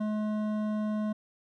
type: tone with hard clipping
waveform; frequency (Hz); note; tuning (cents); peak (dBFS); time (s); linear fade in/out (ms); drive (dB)
sine; 213; G#3; +44; -30; 0-1.13; 10; 11
effects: none